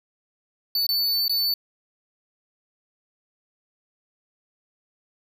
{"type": "tone with dropouts", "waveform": "square", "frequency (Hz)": 4498, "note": "C#8", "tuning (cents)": 24, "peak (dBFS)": -21, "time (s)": [0.75, 1.54], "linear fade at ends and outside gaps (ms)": 2, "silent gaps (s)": [[0.867, 0.89], [1.281, 1.295]], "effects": []}